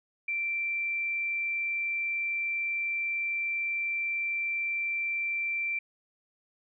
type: tone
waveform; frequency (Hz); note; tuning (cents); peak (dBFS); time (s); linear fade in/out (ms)
sine; 2349; D7; 0; -28; 0.28-5.79; 5
effects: none